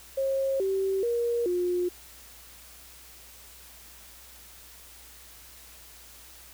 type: tone with pitch steps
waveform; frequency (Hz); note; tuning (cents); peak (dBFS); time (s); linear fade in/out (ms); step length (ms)
sine; 540 / 385.8 / 472.8 / 356.1; C#5 / G4 / A#4 / F4; -45 / -28 / +24 / +34; -24; 0.17-1.89; 10; 430
effects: added 60 Hz sine -56 dBFS peak until 6.53 s + white hiss -50 dBFS RMS until 6.53 s